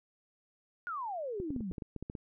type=exponential sweep; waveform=sine; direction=down; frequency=1480 to 169.3 Hz; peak=-35 dBFS; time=0.87-1.72 s; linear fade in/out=0 ms
type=clicks; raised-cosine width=3 ms; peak=-27 dBFS; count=11; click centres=1.401 / 1.505 / 1.563 / 1.607 / 1.714 / 1.782 / 1.822 / 1.963 / 2.026 / 2.099 / 2.152 s
effects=none